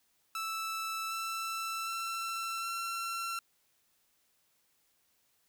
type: tone with pitch steps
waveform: sawtooth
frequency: 1318.5 / 1330.7 / 1343.1 / 1355.6 Hz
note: E6 / E6 / E6 / E6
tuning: 0 / +16 / +32 / +48 cents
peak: -31 dBFS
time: 0.35-3.39 s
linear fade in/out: 2 ms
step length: 760 ms
effects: white hiss -73 dBFS RMS until 5.48 s